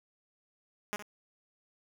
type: tone with echo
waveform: 5% pulse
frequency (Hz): 207.7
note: G#3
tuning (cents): 0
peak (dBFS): -22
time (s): 0.93-0.96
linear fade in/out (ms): 0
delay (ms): 64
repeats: 1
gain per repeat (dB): -11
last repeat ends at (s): 1.024
effects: none